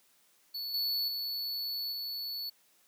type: tone with level steps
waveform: square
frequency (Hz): 4435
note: C#8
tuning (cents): 0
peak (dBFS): -36 / -30 / -34 / -36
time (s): 0.54-2.5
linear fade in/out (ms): 10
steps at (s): 0.74 / 1.08 / 1.92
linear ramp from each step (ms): 2
effects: white hiss -67 dBFS RMS until 2.87 s + high-pass 150 Hz 12 dB/octave